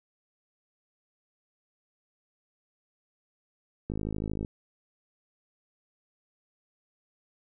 click train, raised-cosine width 3 ms, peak -20 dBFS, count 30, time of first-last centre 3.9-4.448 s, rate 52.9 Hz, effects none

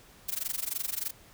blue noise with amplitude modulation, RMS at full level -30 dBFS, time 0.28-1.11 s, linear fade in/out 10 ms, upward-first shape sine, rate 23.2 Hz, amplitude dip 95%, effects pink hiss -56 dBFS RMS until 1.33 s

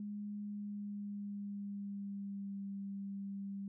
sine tone with pitch glide, 206.4 to 197.88 Hz, G#3 to G3, -10 to +17 cents, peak -40 dBFS, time 0-3.68 s, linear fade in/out 2 ms, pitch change -73 cents, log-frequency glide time 0.42-2.61 s, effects none

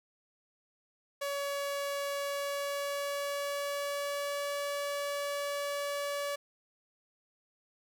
sawtooth tone with pitch glide, 565 to 571.6 Hz, C#5 to D5, +33 to -47 cents, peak -29 dBFS, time 1.21-6.36 s, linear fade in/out 10 ms, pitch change +20 cents, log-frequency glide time 2.15-4.52 s, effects none

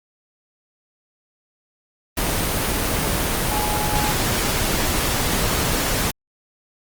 sine tone in noise, 841 Hz, G#5, 22 cents sharp, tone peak -24 dBFS, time 3.51-4.12 s, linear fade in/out 5 ms, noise pink, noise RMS -21 dBFS, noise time 2.17-6.11 s, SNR -6 dB, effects Opus 24 kbps

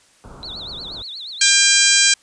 pink low-pass noise, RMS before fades -39 dBFS, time 0.24-1.02 s, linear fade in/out 0 ms, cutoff 1500 Hz, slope 96 dB/octave
sine tone with vibrato, 3923 Hz, B7, 12 cents flat, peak -29 dBFS, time 0.43-1.52 s, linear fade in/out 0 ms, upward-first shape triangle, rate 8.4 Hz, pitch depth 250 cents each way
harmonic tone, 799 Hz, G5, 33 cents sharp, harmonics 2 / 3 / 4 / 5 / 6 / 7 / 8 / 9 / 10, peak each -20 / -20 / -20 / -20 / -20 / -20 / -20 / -20 / -20 dBFS, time 1.41-2.14 s, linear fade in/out 5 ms
effects white hiss -54 dBFS RMS until 2.22 s + resampled to 22050 Hz

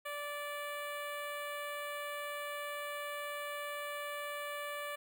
10% pulse tone with notch filter, 583 Hz, D5, 13 cents flat, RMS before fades -41 dBFS, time 0.05-4.96 s, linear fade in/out 10 ms, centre 5200 Hz, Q 0.55, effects none

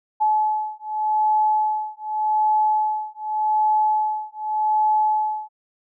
sine beating tone pair, 857 / 857.85 Hz, A5 / A5, -46 / -44 cents, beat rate 0.85 Hz, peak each -21 dBFS, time 0.2-5.49 s, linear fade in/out 20 ms, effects none

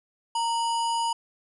harmonic tone with a mistuned harmonic, 981 Hz, B5, 12 cents flat, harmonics 1 / 3 / 5 / 7 / 9 / 10, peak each -24 / -34 / -38 / -41 / -43 / -44 dBFS, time 0.35-1.13 s, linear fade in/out 5 ms, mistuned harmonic 1, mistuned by -100 cents, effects none

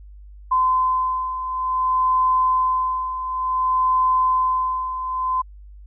sine beating tone pair, 1026 / 1026.56 Hz, C6 / C6, -34 / -33 cents, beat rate 0.56 Hz, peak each -24 / -18 dBFS, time 0.51-5.42 s, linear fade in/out 10 ms, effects added 50 Hz sine -39 dBFS peak until 5.86 s

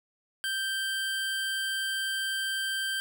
25% pulse tone, 1568 Hz, G6, in tune, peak -25 dBFS, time 0.44-3 s, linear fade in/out 0 ms, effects 10-bit

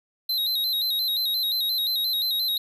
square tone with vibrato, 3935 Hz, B7, 7 cents flat, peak -23 dBFS, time 0.29-2.58 s, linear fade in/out 5 ms, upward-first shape square, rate 5.7 Hz, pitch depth 63 cents each way, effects none

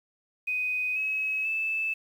sine tone with pitch steps, 2500 / 2563 / 2627 Hz, D#7 / E7 / E7, +8 / -49 / -7 cents, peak -26 dBFS, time 0.47-1.94 s, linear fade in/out 10 ms, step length 490 ms, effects 9-bit

